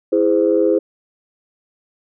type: chord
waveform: sine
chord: E augmented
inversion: none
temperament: just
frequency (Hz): 329.6 / 412 / 515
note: E4 / G#4 / B#4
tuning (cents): 0 / -14 / -28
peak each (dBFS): -16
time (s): 0.12-0.79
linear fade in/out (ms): 10
effects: tanh soft clip ceiling -3 dBFS